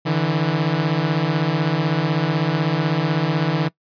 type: beating tone pair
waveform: sawtooth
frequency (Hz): 147.4 / 163.4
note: D3 / E3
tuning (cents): +7 / -15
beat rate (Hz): 16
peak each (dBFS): -17 / -16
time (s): 0.05-3.69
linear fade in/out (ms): 20
effects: noise-tail reverb RT60 0.1 s tail -22 dB re dry + resampled to 11025 Hz